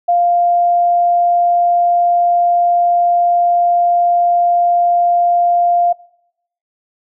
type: tone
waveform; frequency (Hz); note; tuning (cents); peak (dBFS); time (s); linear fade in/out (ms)
sine; 698.5; F5; 0; -9; 0.08-5.93; 10
effects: noise-tail reverb RT60 0.8 s tail -23 dB re dry